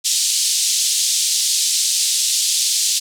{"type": "band-pass noise", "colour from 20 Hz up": "white", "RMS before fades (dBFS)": -18, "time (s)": [0.04, 3], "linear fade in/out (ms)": 20, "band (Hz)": [3500, 8600], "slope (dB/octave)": 24, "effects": []}